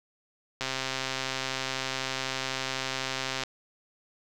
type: click train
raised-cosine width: 0.2 ms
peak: -13 dBFS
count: 374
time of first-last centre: 0.61-3.436 s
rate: 132 Hz
effects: 9-bit